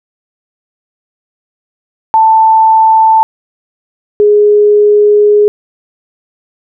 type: tone pair in turn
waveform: sine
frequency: 885 / 416.1 Hz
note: A5 / G#4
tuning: +10 / +3 cents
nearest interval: octave + minor second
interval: 1307 cents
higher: first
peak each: -3 dBFS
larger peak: neither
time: 2.14-3.23 / 4.2-5.48 s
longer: second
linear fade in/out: 0 ms
effects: none

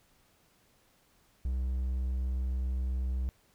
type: tone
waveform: triangle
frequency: 63.8 Hz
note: C2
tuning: 43 cents flat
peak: -27 dBFS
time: 1.45-3.29 s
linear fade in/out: 0 ms
effects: pink hiss -67 dBFS RMS until 3.54 s

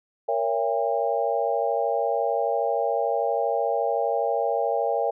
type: chord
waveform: sine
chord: A# diminished seventh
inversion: none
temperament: just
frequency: 466.2 / 559.4 / 671.3 / 805.5 Hz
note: A#4 / C#5 / E5 / G5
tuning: 0 / +16 / +31 / +47 cents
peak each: -27 dBFS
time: 0.28-5.11 s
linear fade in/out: 10 ms
effects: none

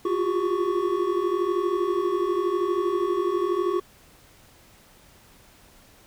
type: tone cluster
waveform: triangle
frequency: 346.1 / 358.5 / 399.4 / 1116 Hz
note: F4 / F4 / G4 / C#6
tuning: -16 / +45 / +32 / +11 cents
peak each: -28 / -23 / -25 / -29 dBFS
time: 0.05-3.8 s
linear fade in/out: 5 ms
effects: pink hiss -54 dBFS RMS until 6.06 s

